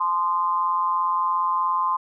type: tone with amplitude modulation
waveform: sine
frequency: 1039 Hz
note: C6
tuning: 12 cents flat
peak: -16 dBFS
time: 0-1.97 s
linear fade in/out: 10 ms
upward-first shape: sine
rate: 177 Hz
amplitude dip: 75%
effects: none